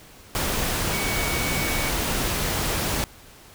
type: tone in noise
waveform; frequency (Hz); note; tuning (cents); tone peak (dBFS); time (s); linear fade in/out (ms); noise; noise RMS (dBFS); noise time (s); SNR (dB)
sine; 2245; C#7; +21; -30; 0.93-1.89; 0; pink; -25; 0.35-3.04; -8
effects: pink hiss -48 dBFS RMS until 3.54 s